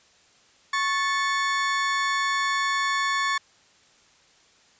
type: tone pair together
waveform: 35% pulse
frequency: 1102.4 / 1750 Hz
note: C#6 / A6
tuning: -10 / -10 cents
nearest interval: minor sixth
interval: 800 cents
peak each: -23 / -24 dBFS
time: 0.73-3.38 s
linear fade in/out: 5 ms
effects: white hiss -58 dBFS RMS until 4.79 s + resampled to 16000 Hz